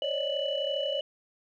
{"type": "tone cluster", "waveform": "sine", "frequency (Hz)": [542, 574, 617, 2961], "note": ["C#5", "D5", "D#5", "F#7"], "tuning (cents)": [-39, -40, -15, 1], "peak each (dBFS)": [-33, -32, -34, -32], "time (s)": [0.02, 1.01], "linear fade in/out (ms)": 2, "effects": ["tanh soft clip ceiling -19 dBFS"]}